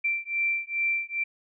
sine beating tone pair, 2349 / 2351.4 Hz, D7 / D7, 0 / +2 cents, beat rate 2.4 Hz, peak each -28 / -28 dBFS, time 0.04-1.24 s, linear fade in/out 10 ms, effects none

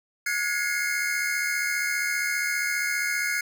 square tone cluster, 1440 / 1669 / 2106 / 2181 Hz, F#6 / G#6 / C7 / C#7, -47 / +8 / +11 / -29 cents, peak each -31 dBFS, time 0.26-3.41 s, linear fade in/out 5 ms, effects none

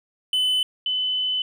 triangle / sine tone pair in turn, 3018 / 3018 Hz, F#7 / F#7, +34 / +34 cents, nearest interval unison, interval 0 cents, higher neither, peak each -17 / -21 dBFS, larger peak first, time 0.33-0.63 / 0.86-1.42 s, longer second, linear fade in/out 2 ms, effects none

